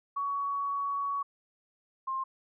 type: tone pair in turn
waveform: sine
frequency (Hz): 1123 / 1060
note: C#6 / C6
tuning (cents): +22 / +22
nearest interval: minor second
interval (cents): 100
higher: first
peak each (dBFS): -29 / -30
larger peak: first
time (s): 0.16-1.23 / 2.07-2.24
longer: first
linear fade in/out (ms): 10
effects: none